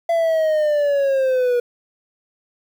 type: linear sweep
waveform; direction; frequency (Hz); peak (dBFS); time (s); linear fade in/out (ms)
triangle; down; 677 to 480; -13; 0.09-1.6; 5
effects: 8-bit